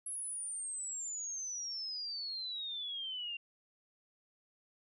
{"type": "exponential sweep", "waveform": "sine", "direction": "down", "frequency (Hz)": [10940, 2757], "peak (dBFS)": -38, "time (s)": [0.06, 3.37], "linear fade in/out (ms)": 5, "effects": []}